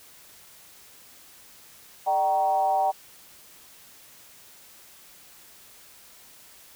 sine tone with frequency modulation, 770 Hz, G5, 31 cents flat, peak -20 dBFS, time 2.06-2.92 s, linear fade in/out 20 ms, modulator 169 Hz, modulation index 0.74, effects white hiss -51 dBFS RMS until 6.75 s

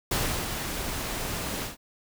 pink noise with ADSR envelope, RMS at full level -26 dBFS, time 0.11-1.77 s, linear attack 5 ms, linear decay 330 ms, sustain -6 dB, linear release 140 ms, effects none

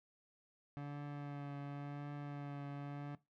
30% pulse tone with vibrato, 143.5 Hz, D3, 40 cents flat, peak -40 dBFS, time 0.77-3.15 s, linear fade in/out 0 ms, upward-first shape triangle, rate 0.92 Hz, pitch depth 21 cents each way, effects noise-tail reverb RT60 0.2 s tail -18 dB re dry + low-pass 2000 Hz 12 dB/octave

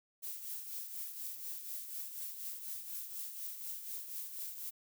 violet noise with tremolo, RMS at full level -41 dBFS, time 0.22-4.71 s, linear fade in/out 20 ms, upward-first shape triangle, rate 4.1 Hz, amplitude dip 60%, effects none

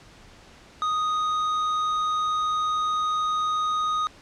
sine tone with tanh clipping, 1244.5 Hz, D#6, in tune, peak -24 dBFS, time 0.82-4.07 s, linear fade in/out 0 ms, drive 10 dB, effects pink hiss -50 dBFS RMS until 4.21 s + low-pass 6000 Hz 12 dB/octave

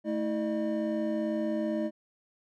triangle tone cluster, 219.9 / 322.3 / 604 Hz, A3 / E4 / D5, -1 / -39 / +48 cents, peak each -30 / -30 / -31 dBFS, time 0.04-1.91 s, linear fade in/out 50 ms, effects none

